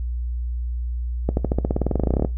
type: accelerating click train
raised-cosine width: 2 ms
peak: -7 dBFS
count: 21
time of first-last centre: 1.29-2.248 s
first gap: 81 ms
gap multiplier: 0.94
effects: noise-tail reverb RT60 0.2 s tail -18 dB re dry + added 60 Hz sine -23 dBFS peak until 2.37 s